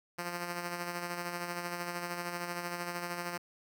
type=tone with tremolo; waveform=5% pulse; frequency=174.61 Hz; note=F3; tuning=in tune; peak=-23 dBFS; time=0.18-3.38 s; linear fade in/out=10 ms; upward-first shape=sine; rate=13 Hz; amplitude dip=45%; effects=none